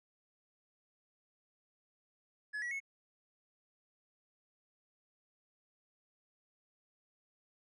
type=tone with pitch steps; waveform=triangle; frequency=1700 / 1930.4 / 2192 Hz; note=G#6 / B6 / C#7; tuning=+40 / -40 / -20 cents; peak=-35 dBFS; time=2.53-2.803 s; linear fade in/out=20 ms; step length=91 ms; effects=resampled to 24000 Hz